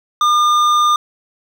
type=tone with hard clipping; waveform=triangle; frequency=1207 Hz; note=D6; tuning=47 cents sharp; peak=-12 dBFS; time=0.21-0.96 s; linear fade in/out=2 ms; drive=13 dB; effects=none